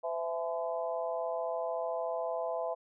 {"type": "harmonic tone with a mistuned harmonic", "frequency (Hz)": 169.7, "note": "F3", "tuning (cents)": -49, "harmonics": [3, 4, 5, 6], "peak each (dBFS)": [-37, -34, -41, -42], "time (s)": [0.03, 2.75], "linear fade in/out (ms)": 20, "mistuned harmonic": 4, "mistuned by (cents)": -42, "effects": []}